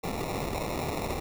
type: noise with sample-and-hold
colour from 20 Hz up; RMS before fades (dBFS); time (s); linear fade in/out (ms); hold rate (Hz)
white; -32; 0.03-1.2; 10; 1575
effects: none

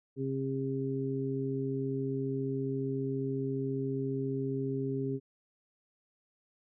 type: harmonic tone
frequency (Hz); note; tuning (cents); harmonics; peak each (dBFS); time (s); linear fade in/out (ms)
134.6; C3; +49; 1 / 2 / 3; -35 / -35 / -35; 0.16-5.2; 50
effects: none

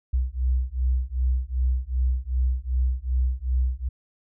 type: beating tone pair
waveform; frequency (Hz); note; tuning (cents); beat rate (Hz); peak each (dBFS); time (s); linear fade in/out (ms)
sine; 62 / 64.6; B1 / C2; +7 / -21; 2.6; -24; 0.13-3.89; 10
effects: none

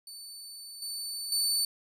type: tone with level steps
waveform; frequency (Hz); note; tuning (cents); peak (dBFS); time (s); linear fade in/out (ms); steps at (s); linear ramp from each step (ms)
25% pulse; 4513; C#8; +30; -38 / -30 / -21; 0.07-1.65; 2; 0.82 / 1.32; 2
effects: none

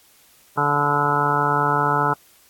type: harmonic tone with a mistuned harmonic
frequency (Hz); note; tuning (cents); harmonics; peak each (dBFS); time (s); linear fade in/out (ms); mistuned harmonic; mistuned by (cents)
145; D3; -22; 1 / 2 / 3 / 4 / 5 / 6 / 7 / 8 / 9 / 10; -26 / -30 / -27 / -32 / -28 / -23 / -24 / -34 / -22 / -27; 0.57-2.14; 10; 8; +40
effects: white hiss -54 dBFS RMS until 2.49 s + AAC 64 kbps

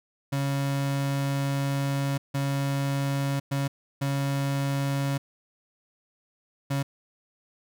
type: tone bursts at uneven times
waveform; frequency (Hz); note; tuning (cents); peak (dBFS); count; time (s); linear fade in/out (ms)
35% pulse; 138.9; C#3; +4; -23; 5; 0.32-2.18 / 2.34-3.4 / 3.51-3.68 / 4.01-5.18 / 6.7-6.83; 10
effects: none

